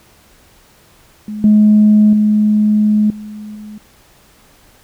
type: tone with level steps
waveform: sine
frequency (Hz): 211.6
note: G#3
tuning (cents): +33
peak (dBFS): -21 / -4 / -8 / -26 / -28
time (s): 1.28-3.78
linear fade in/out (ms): 2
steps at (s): 1.44 / 2.13 / 3.1 / 3.55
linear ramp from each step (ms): 2
effects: tanh soft clip ceiling -1 dBFS + pink hiss -48 dBFS RMS until 4.83 s